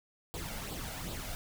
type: noise with flanger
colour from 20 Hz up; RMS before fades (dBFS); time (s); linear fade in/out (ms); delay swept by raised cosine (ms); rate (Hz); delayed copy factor
pink; -40; 0.34-1.35; 0; 0.24 to 1.44; 2.6; +0.55
effects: none